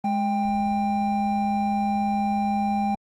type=tone pair together; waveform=triangle; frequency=208.5 / 793 Hz; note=G#3 / G5; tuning=+7 / +20 cents; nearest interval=octave + major seventh; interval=2313 cents; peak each=-22 dBFS; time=0.04-2.95 s; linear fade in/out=5 ms; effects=Opus 24 kbps

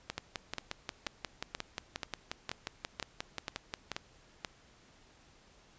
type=two click trains; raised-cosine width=0.2 ms; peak=-18 / -18 dBFS; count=10 / 22; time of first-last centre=0.1-4.448 / 0.18-3.917 s; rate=2.07 / 5.62 Hz; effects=pink hiss -62 dBFS RMS until 5.78 s + resampled to 16000 Hz

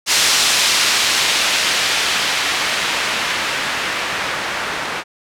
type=noise with low-pass filter sweep; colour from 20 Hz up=blue; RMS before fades=-18 dBFS; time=0.06-5.04 s; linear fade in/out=50 ms; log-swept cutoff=4900 to 1500 Hz; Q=0.76; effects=none

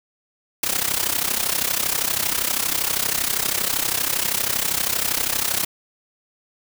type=noise with amplitude modulation; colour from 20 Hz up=white; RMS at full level=-19 dBFS; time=0.63-5.65 s; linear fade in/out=5 ms; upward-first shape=sine; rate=32.6 Hz; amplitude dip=80%; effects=none

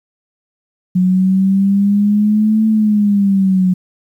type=exponential two-way sweep; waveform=sine; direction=up then down; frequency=181.8 to 220 to 181.8 Hz; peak=-9 dBFS; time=0.95-3.74 s; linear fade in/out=10 ms; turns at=2.67 s; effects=8-bit

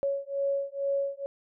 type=beating tone pair; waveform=sine; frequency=555 / 557.2 Hz; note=C#5 / C#5; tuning=+2 / +9 cents; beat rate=2.2 Hz; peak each=-30 / -30 dBFS; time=0.03-1.26 s; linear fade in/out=0 ms; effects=none

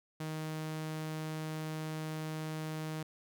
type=tone; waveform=sawtooth; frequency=156.6 Hz; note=D#3; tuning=11 cents sharp; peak=-33 dBFS; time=0.2-3.03 s; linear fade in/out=5 ms; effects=none

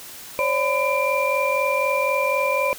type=tone cluster; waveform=sine; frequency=534 / 578 / 1007 / 2369 Hz; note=C5 / D5 / B5 / D7; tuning=+35 / -28 / +33 / +14 cents; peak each=-24 dBFS; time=0.39-2.73 s; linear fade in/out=0 ms; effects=white hiss -39 dBFS RMS until 2.78 s

